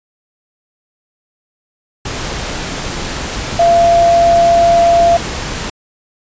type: tone in noise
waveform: sine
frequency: 683 Hz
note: F5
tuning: 39 cents flat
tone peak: -6 dBFS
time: 3.59-5.17 s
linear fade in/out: 5 ms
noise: pink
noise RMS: -21 dBFS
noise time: 2.05-5.7 s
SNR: +12 dB
effects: resampled to 16000 Hz